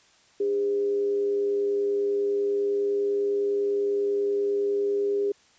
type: tone with frequency modulation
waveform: sine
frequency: 404.8 Hz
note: G#4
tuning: 44 cents flat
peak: -22 dBFS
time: 0.4-5.32 s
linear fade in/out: 5 ms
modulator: 110 Hz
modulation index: 0.23
effects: white hiss -59 dBFS RMS until 5.58 s + resampled to 16000 Hz